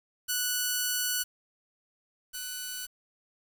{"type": "tone pair in turn", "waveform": "5% pulse", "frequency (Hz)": [1480, 1488.4], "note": ["F#6", "F#6"], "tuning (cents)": [0, 10], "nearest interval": "unison", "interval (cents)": 10, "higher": "second", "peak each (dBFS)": [-16, -24], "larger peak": "first", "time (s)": [[0.28, 1.24], [2.33, 2.87]], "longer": "first", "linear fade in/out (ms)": 20, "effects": ["8-bit"]}